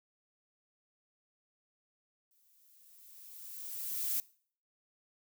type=noise with exponential growth; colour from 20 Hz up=violet; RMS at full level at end=-32 dBFS; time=2.31-4.2 s; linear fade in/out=1 ms; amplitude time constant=410 ms; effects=noise-tail reverb RT60 0.5 s tail -22 dB re dry